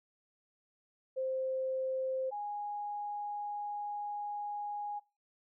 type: tone pair in turn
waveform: sine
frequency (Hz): 523.3 / 826.1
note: C5 / G#5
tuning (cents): 0 / -9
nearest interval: minor sixth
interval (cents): 791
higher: second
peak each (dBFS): -32 / -36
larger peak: first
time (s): 1.16-2.31 / 2.31-5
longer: second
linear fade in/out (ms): 20
effects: noise-tail reverb RT60 0.3 s tail -22 dB re dry